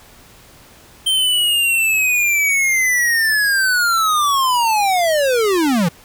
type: linear sweep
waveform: square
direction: down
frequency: 3136 to 155.56 Hz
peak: -14 dBFS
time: 1.06-5.89 s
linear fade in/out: 10 ms
effects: pink hiss -45 dBFS RMS until 6.04 s